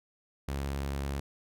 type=tone with vibrato; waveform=sawtooth; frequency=69.3 Hz; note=C#2; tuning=in tune; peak=-28 dBFS; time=0.48-1.2 s; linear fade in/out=5 ms; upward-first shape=square; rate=18 Hz; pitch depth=19 cents each way; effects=none